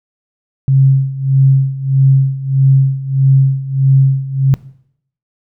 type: tone with tremolo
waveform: sine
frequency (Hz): 135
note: C#3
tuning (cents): -45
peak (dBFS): -4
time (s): 0.68-4.54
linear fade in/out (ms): 0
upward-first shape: sine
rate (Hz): 1.6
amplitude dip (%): 85
effects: noise-tail reverb RT60 0.7 s tail -19 dB re dry